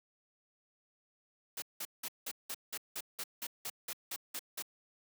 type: noise bursts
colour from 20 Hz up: white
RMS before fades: -40 dBFS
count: 14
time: 1.57-4.624 s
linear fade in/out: 5 ms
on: 51 ms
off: 180 ms
effects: high-pass 200 Hz 12 dB/octave